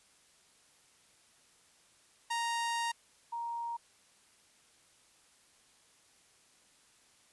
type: tone pair in turn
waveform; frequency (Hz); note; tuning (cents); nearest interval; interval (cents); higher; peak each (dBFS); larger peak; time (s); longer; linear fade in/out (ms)
sawtooth / sine; 932.3 / 935.8; A#5 / A#5; 0 / +6; unison; 6; second; -28 / -35; first; 2.3-2.92 / 3.32-3.77; first; 10
effects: white hiss -65 dBFS RMS until 7.32 s + resampled to 24000 Hz